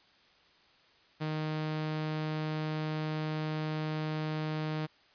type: tone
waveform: sawtooth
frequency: 155 Hz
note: D#3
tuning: 6 cents flat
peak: -28 dBFS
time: 1.2-4.87 s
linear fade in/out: 20 ms
effects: white hiss -63 dBFS RMS until 5.14 s + resampled to 11025 Hz